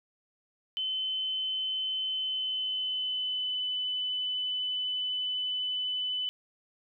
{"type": "tone with pitch glide", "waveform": "sine", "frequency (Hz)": [3053, 3004], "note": ["G7", "F#7"], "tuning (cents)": [-46, 26], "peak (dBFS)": -29, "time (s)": [0.77, 6.29], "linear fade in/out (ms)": 0, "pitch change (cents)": -28, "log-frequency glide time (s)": [2.1, 3.66], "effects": []}